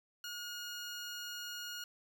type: tone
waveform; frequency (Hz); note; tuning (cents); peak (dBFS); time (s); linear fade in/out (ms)
15% pulse; 1435; F6; +47; -35; 0.24-1.84; 2
effects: none